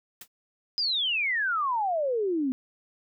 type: noise with exponential decay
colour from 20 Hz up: white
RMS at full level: -36 dBFS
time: 0.21-0.28 s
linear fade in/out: 5 ms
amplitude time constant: 15 ms
type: exponential sweep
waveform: sine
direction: down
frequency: 5060 to 250 Hz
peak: -24 dBFS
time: 0.78-2.52 s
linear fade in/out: 0 ms
effects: none